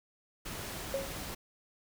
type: noise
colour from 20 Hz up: pink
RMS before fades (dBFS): -41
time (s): 0.45-1.35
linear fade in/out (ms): 10
type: tone with exponential decay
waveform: sine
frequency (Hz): 545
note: C#5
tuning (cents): -29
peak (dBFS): -27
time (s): 0.94-1.18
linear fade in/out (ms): 1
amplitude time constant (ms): 51
effects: none